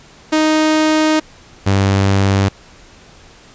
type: tone pair in turn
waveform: sawtooth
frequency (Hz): 311.1 / 97.99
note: D#4 / G2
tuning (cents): 0 / 0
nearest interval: octave + minor sixth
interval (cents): 2000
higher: first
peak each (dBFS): -7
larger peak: neither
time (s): 0.32-1.2 / 1.66-2.49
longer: first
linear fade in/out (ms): 10
effects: pink hiss -43 dBFS RMS until 3.54 s + resampled to 16000 Hz